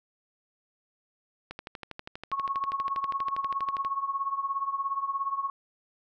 click train, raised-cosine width 0.3 ms, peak -22 dBFS, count 30, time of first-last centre 1.51-3.849 s, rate 12.4 Hz
sine tone with tremolo, 1100 Hz, C#6, 14 cents flat, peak -24 dBFS, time 2.32-5.5 s, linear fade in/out 2 ms, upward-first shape triangle, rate 17 Hz, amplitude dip 85%
effects none

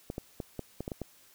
clicks, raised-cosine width 2 ms, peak -22 dBFS, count 8, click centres 0.101 / 0.181 / 0.402 / 0.593 / 0.806 / 0.879 / 0.918 / 1.017 s, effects white hiss -60 dBFS RMS until 1.34 s

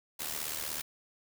white noise with amplitude modulation, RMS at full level -34 dBFS, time 0.19-0.82 s, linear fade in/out 10 ms, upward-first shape sine, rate 76.3 Hz, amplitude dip 70%, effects none

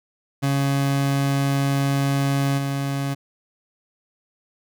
30% pulse tone with level steps, 138.8 Hz, C#3, 3 cents sharp, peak -16 / -20 dBFS, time 0.42-3.15 s, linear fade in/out 20 ms, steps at 2.57 s, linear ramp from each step 20 ms, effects none

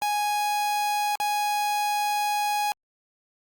45% pulse tone with dropouts, 830.6 Hz, G#5, in tune, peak -23 dBFS, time 0.02-2.72 s, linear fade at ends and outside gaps 0 ms, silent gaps 1.155-1.201 s, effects Opus 48 kbps

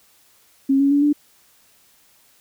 sine tone with pitch steps, 271.7 / 278.7 / 285.9 / 293.2 Hz, C#4 / C#4 / D4 / D4, -35 / +9 / -46 / -3 cents, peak -13 dBFS, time 0.69-1.13 s, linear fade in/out 10 ms, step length 110 ms, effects white hiss -56 dBFS RMS until 2.4 s

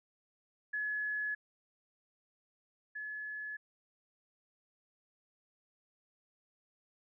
sine tone pair in turn, 1700 / 1708 Hz, G#6 / G#6, +40 / +48 cents, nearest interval unison, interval 8 cents, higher second, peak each -33 / -39 dBFS, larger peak first, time 0.73-1.35 / 2.95-3.57 s, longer neither, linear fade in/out 10 ms, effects none

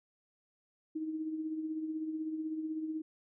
sine tone with tremolo, 314.5 Hz, D#4, 19 cents sharp, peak -32 dBFS, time 0.95-3.02 s, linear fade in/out 10 ms, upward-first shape triangle, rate 16 Hz, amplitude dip 55%, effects none

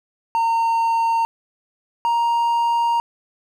triangle tone pair in turn, 916 / 935.8 Hz, A#5 / A#5, -31 / +6 cents, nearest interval unison, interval 37 cents, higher second, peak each -14 dBFS, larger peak neither, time 0.35-1.25 / 2.05-3 s, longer second, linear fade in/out 0 ms, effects none

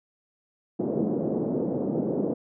pink band-pass noise, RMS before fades -27 dBFS, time 0.79-2.34 s, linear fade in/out 10 ms, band 180 to 510 Hz, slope 24 dB/octave, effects none

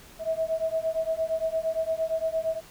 sine beating tone pair, 642 / 650.7 Hz, E5 / E5, -46 / -23 cents, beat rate 8.7 Hz, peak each -28 dBFS, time 0.19-2.61 s, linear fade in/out 50 ms, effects pink hiss -50 dBFS RMS until 2.7 s

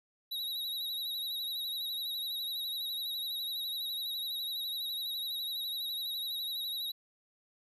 square tone with vibrato, 3856 Hz, B7, 42 cents flat, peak -35 dBFS, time 0.31-6.92 s, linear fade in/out 10 ms, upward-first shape sine, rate 12 Hz, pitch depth 55 cents each way, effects none

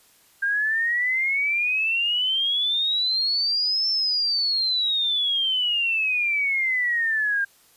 sine exponential two-way sweep, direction up then down, 1593 to 5360 to 1593 Hz, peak -20 dBFS, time 0.42-7.45 s, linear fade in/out 10 ms, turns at 3.89 s, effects white hiss -57 dBFS RMS until 7.76 s + resampled to 32000 Hz

